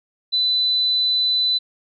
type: tone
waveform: sine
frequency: 4000 Hz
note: B7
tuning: 21 cents sharp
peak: -16 dBFS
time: 0.32-1.59 s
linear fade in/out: 20 ms
effects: none